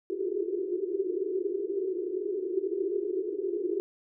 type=band-pass noise; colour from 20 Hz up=white; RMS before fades=-31 dBFS; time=0.1-3.8 s; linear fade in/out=0 ms; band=350 to 410 Hz; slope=96 dB/octave; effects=none